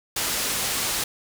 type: low-pass noise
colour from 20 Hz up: white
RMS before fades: -26 dBFS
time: 0.16-1.04 s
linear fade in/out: 5 ms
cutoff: 11000 Hz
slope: 12 dB/octave
effects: none